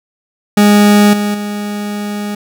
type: tone with level steps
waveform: 40% pulse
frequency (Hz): 206.6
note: G#3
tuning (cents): -9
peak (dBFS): -4 / -12 / -17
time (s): 0.57-2.35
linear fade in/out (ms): 5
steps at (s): 1.13 / 1.34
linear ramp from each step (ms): 5
effects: none